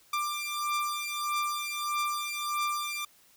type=beating tone pair; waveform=sawtooth; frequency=1185 / 1186.6 Hz; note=D6 / D6; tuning=+15 / +18 cents; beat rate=1.6 Hz; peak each=-29 dBFS; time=0.13-3.05 s; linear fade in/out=5 ms; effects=white hiss -61 dBFS RMS until 3.36 s